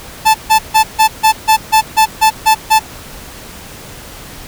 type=tone bursts; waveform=45% pulse; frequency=876 Hz; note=A5; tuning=8 cents flat; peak=-5 dBFS; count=11; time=0.25-2.795 s; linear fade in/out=20 ms; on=95 ms; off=150 ms; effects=pink hiss -32 dBFS RMS until 4.47 s